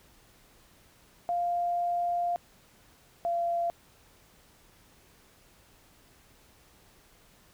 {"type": "tone pair in turn", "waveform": "sine", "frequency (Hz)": [698.5, 686.5], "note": ["F5", "F5"], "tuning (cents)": [0, -30], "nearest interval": "unison", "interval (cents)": 30, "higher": "first", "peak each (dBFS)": -26, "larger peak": "neither", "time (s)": [[1.29, 2.36], [3.25, 3.7]], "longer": "first", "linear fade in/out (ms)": 0, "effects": ["pink hiss -60 dBFS RMS until 7.53 s"]}